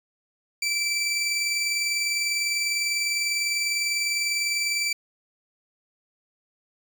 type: tone pair together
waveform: 20% pulse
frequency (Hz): 2329 / 2349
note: D7 / D7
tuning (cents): -15 / 0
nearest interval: unison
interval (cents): 15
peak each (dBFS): -19 / -29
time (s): 0.62-4.93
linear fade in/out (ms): 5
effects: 9-bit

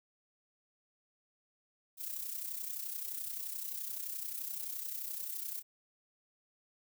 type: noise with amplitude modulation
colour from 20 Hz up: violet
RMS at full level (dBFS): -38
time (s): 1.97-5.63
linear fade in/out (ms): 50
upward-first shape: sine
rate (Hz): 31.6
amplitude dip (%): 60
effects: none

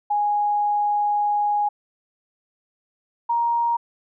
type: tone pair in turn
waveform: sine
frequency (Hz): 828 / 938.8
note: G#5 / A#5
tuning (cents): -5 / +12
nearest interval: major second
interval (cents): 217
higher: second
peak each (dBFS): -18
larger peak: neither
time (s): 0.1-1.69 / 3.29-3.77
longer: first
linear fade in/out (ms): 10
effects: none

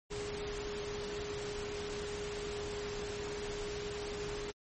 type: tone in noise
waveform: sine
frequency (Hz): 413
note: G#4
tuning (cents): -10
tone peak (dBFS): -39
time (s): 0.1-4.52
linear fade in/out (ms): 20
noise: pink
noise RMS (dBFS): -43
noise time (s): 0.1-4.52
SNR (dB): +1
effects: MP3 32 kbps

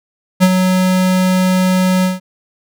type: tone with ADSR envelope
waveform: square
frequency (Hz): 185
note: F#3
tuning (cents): 0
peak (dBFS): -5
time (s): 0.4-2.2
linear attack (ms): 31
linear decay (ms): 49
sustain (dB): -6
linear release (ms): 160
effects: none

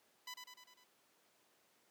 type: tone with echo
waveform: 10% pulse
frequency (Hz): 998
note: B5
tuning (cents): +18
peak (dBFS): -37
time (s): 0.27-0.34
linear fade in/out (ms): 5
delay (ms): 100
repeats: 5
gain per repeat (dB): -4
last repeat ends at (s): 0.84
effects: pink hiss -72 dBFS RMS until 1.9 s + high-pass 300 Hz 12 dB/octave

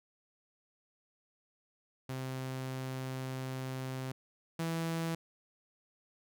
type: tone pair in turn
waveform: sawtooth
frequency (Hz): 130.7 / 164.67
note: C3 / E3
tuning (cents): -1 / -2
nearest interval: major third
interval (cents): 399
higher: second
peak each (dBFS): -33 / -29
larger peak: second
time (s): 2.09-4.12 / 4.59-5.15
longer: first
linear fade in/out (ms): 5
effects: none

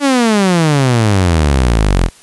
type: exponential sweep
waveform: sawtooth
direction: down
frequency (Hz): 291.9 to 40.4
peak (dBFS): -5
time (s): 0-2.1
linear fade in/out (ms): 50
effects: white hiss -42 dBFS RMS until 2.22 s + resampled to 24000 Hz

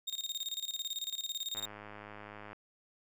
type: tone with tremolo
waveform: 35% pulse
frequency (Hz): 3697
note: A#7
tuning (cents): -15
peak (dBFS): -32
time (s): 0.07-1.66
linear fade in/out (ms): 10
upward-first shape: square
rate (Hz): 18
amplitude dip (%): 80
type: click train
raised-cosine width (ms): 0.5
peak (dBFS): -32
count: 103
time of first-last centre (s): 1.55-2.531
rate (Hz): 104
effects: none

